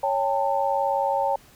sine tone cluster, 556 / 798 / 897 Hz, C#5 / G5 / A5, +5 / +31 / +33 cents, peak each -25 dBFS, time 0.03-1.36 s, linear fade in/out 5 ms, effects pink hiss -53 dBFS RMS until 1.55 s

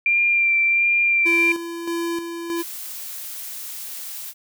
sine tone with vibrato, 2374 Hz, D7, 18 cents sharp, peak -15 dBFS, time 0.06-1.52 s, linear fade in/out 2 ms, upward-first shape sine, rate 1.4 Hz, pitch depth 19 cents each way
square tone with tremolo, 338.1 Hz, E4, 44 cents sharp, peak -23 dBFS, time 1.25-2.63 s, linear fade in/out 20 ms, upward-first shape square, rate 1.6 Hz, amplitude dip 50%
blue noise, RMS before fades -33 dBFS, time 2.55-4.34 s, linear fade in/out 50 ms
effects none

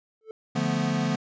triangle tone with exponential growth, 440 Hz, A4, in tune, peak -30 dBFS, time 0.21-0.31 s, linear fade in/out 1 ms, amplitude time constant 21 ms
square chord, B half-diminished seventh, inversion first, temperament equal, 146.83 / 174.61 / 220 / 246.9 Hz, D3 / F3 / A3 / B3, 0 / 0 / 0 / 0 cents, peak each -30 dBFS, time 0.55-1.16 s, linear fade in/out 10 ms
effects resampled to 16000 Hz

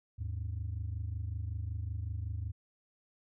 sine tone pair together, 79 / 104.36 Hz, D#2 / G#2, +27 / +9 cents, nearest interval perfect fourth, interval 482 cents, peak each -36 / -36 dBFS, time 0.18-2.52 s, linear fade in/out 20 ms, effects tanh soft clip ceiling -30 dBFS

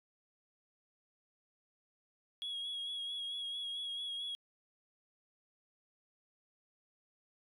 sine tone with vibrato, 3321 Hz, G#7, 1 cent flat, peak -36 dBFS, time 2.42-4.35 s, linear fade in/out 0 ms, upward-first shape sine, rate 4.5 Hz, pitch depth 29 cents each way, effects tanh soft clip ceiling -36 dBFS

